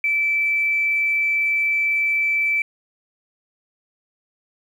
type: tone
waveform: sine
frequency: 2321 Hz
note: D7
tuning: 21 cents flat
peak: -17 dBFS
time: 0.04-2.62 s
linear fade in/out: 2 ms
effects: 8-bit